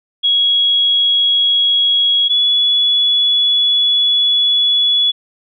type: tone pair in turn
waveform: sine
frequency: 3322 / 3404 Hz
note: G#7 / G#7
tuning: 0 / +42 cents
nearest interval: unison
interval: 42 cents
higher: second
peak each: -10 dBFS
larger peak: neither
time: 0.23-2.29 / 2.29-5.12 s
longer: second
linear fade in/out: 20 ms
effects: none